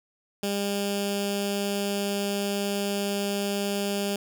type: tone with notch filter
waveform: 10% pulse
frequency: 201 Hz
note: G3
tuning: 44 cents sharp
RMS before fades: -28 dBFS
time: 0.43-4.16 s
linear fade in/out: 2 ms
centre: 1100 Hz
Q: 0.74
effects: none